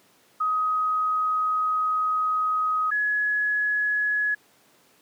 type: tone pair in turn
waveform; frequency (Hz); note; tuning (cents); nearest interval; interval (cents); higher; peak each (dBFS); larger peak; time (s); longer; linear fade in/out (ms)
sine; 1259 / 1689.3; D#6 / G#6; +20 / +29; perfect fourth; 509; second; -21 / -21; neither; 0.4-2.91 / 2.91-4.35; first; 10
effects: pink hiss -59 dBFS RMS until 5.01 s + high-pass 200 Hz 12 dB/octave